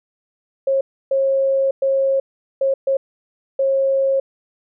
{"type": "tone bursts at uneven times", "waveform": "sine", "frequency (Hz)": 541, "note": "C#5", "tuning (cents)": -42, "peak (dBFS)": -14, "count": 6, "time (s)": [[0.67, 0.81], [1.11, 1.71], [1.82, 2.2], [2.61, 2.74], [2.87, 2.97], [3.59, 4.2]], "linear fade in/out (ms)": 5, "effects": []}